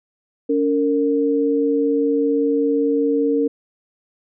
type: tone pair together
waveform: sine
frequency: 284 / 458.9 Hz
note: C#4 / A#4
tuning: +42 / -27 cents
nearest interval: minor sixth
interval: 831 cents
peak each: -18 dBFS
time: 0.49-3.48 s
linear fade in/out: 10 ms
effects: none